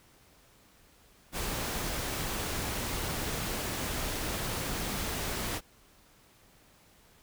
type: noise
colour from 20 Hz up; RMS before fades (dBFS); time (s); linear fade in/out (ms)
pink; -34; 1.32-5.61; 50
effects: pink hiss -61 dBFS RMS until 7.22 s